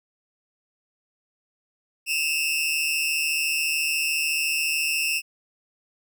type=tone pair together; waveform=sawtooth; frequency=2591 / 2745 Hz; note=E7 / F7; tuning=-30 / -31 cents; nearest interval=minor second; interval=99 cents; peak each=-22 dBFS; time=2.06-5.22 s; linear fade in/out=50 ms; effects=none